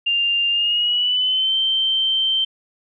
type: tone with pitch glide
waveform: sine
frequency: 2796 to 3120 Hz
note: F7 to G7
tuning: +1 to -9 cents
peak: -16 dBFS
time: 0.06-2.45 s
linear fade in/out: 10 ms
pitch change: +190 cents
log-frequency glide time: 0.5-1.57 s
effects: none